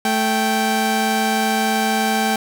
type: tone pair together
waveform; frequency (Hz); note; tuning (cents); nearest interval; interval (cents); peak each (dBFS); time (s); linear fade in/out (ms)
sawtooth; 219.2 / 781.1; A3 / G5; -6 / -6; octave + minor seventh; 2200; -16 / -15; 0.05-2.36; 2
effects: none